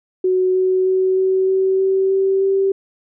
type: tone with pitch steps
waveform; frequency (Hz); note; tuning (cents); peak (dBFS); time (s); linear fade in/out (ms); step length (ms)
sine; 370.4 / 373 / 375.6 / 378.2 / 380.8 / 383.5 / 386.1 / 388.8; F#4 / F#4 / F#4 / F#4 / F#4 / G4 / G4 / G4; +2 / +14 / +26 / +38 / +50 / -38 / -26 / -14; -13; 0.24-2.72; 5; 310
effects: none